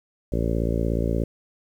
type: harmonic tone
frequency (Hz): 56.8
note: A#1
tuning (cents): -44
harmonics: 1 / 2 / 3 / 4 / 5 / 6 / 7 / 8 / 9 / 10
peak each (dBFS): -25 / -28 / -30 / -31 / -32 / -33 / -33 / -34 / -35 / -35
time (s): 0.32-1.24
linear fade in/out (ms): 5
effects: 9-bit